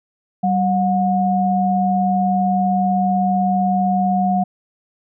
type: tone pair together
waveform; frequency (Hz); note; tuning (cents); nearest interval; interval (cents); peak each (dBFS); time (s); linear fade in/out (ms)
sine; 191.76 / 724; G3 / F#5; -38 / -38; octave + major seventh; 2300; -17; 0.43-4.44; 10
effects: none